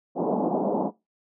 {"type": "band-pass noise", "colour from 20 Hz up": "pink", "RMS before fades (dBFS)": -25, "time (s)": [0.15, 0.91], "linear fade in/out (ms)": 50, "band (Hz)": [180, 890], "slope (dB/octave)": 48, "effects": ["noise-tail reverb RT60 0.2 s tail -19 dB re dry"]}